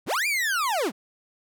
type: linear two-way sweep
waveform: 40% pulse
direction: up then down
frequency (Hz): 51.1 to 2438 to 161.6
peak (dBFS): -22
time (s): 0.06-0.92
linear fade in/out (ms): 50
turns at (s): 0.27
effects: none